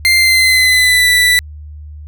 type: tone with pitch glide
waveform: 30% pulse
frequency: 2093 to 1975.5 Hz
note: C7 to B6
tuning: 0 to 0 cents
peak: -5 dBFS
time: 0.05-1.39 s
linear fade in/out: 0 ms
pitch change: -100 cents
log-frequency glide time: 0.17-1.08 s
effects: added 75 Hz sine -28 dBFS peak until 2.07 s